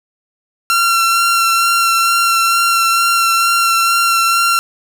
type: tone with vibrato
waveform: sawtooth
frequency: 1364 Hz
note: F6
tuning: 41 cents flat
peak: -7 dBFS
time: 0.7-4.59 s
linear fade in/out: 0 ms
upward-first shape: sine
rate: 2.2 Hz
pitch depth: 14 cents each way
effects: none